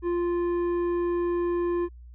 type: tone with tanh clipping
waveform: sine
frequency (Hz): 348.1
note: F4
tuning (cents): -6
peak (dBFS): -25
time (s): 0.02-1.89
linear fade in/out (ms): 50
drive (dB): 9
effects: added 60 Hz sine -43 dBFS peak until 2.14 s